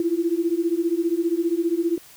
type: beating tone pair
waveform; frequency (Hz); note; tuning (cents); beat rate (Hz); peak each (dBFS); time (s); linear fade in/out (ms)
sine; 329.6 / 344.6; E4 / F4; 0 / -23; 15; -23 / -22; 0-1.98; 2
effects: white hiss -48 dBFS RMS until 2.16 s